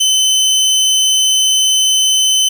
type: tone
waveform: 25% pulse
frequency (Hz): 3047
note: G7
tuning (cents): -50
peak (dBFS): -6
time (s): 0-2.49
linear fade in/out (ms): 10
effects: none